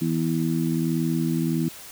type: harmonic tone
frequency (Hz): 81.5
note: E2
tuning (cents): -19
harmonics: 2 / 3 / 4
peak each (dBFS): -24 / -26 / -27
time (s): 0.01-1.69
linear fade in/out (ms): 10
effects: white hiss -42 dBFS RMS until 1.91 s